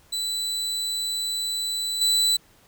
35% pulse tone with level steps, 3980 Hz, B7, 13 cents sharp, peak -23 / -16 dBFS, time 0.12-2.37 s, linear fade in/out 10 ms, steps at 2.01 s, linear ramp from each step 5 ms, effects pink hiss -57 dBFS RMS until 2.67 s

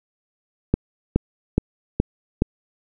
click train, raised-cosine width 3 ms, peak -3 dBFS, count 5, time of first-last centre 0.74-2.421 s, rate 2.38 Hz, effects none

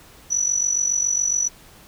sine tone with amplitude modulation, 5920 Hz, F#8, in tune, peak -15 dBFS, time 0.3-1.49 s, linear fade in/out 20 ms, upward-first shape sine, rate 47.2 Hz, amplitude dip 75%, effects pink hiss -48 dBFS RMS until 1.87 s

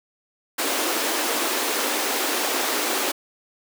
pink high-pass noise, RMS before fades -24 dBFS, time 0.58-3.12 s, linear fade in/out 10 ms, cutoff 270 Hz, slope 48 dB/octave, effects none

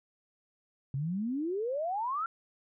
sine exponential sweep, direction up, 130 to 1382 Hz, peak -30 dBFS, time 0.94-2.26 s, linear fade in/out 2 ms, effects none

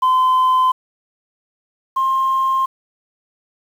sine tone pair in turn, 1027 / 1060.2 Hz, C6 / C6, -33 / +23 cents, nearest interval minor second, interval 56 cents, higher second, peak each -9 / -13 dBFS, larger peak first, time 0.02-0.72 / 1.96-2.66 s, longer neither, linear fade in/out 10 ms, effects tanh soft clip ceiling -10 dBFS + 7-bit

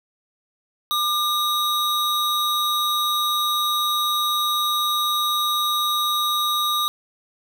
square tone pair together, 1200 / 3804 Hz, D6 / A#7, +37 / +34 cents, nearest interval octave + minor sixth, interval 1997 cents, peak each -23 dBFS, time 0.91-6.88 s, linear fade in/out 0 ms, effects none

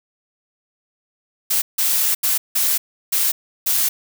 blue noise bursts at uneven times, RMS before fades -18 dBFS, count 6, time 1.5-1.62 / 1.78-2.15 / 2.23-2.38 / 2.55-2.78 / 3.12-3.32 / 3.66-3.89 s, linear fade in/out 10 ms, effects none

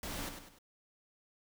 pink noise with echo, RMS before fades -41 dBFS, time 0.03-0.29 s, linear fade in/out 2 ms, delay 99 ms, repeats 3, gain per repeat -7 dB, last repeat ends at 0.587 s, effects none

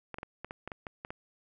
clicks, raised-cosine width 0.5 ms, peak -24 dBFS, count 10, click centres 0.143 / 0.185 / 0.231 / 0.446 / 0.509 / 0.676 / 0.718 / 0.868 / 1.049 / 1.105 s, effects none

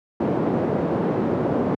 pink band-pass noise, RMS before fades -22 dBFS, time 0.2-1.75 s, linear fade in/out 5 ms, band 180 to 550 Hz, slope 12 dB/octave, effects high-pass 100 Hz 12 dB/octave

